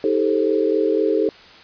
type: chord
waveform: sine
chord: A half-diminished seventh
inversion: second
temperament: just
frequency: 316.8 / 396 / 440 / 528 Hz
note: Eb4 / G4 / A4 / C5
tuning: +31 / +18 / 0 / +16 cents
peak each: -22 / -21 / -19 / -25 dBFS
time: 0.04-1.29 s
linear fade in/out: 2 ms
effects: white hiss -44 dBFS RMS until 1.63 s + resampled to 11025 Hz